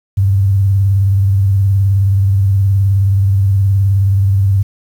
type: tone with vibrato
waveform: sine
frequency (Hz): 98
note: G2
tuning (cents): 0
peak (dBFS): -8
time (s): 0.17-4.63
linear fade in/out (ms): 10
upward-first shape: square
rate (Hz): 19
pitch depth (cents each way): 48
effects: 7-bit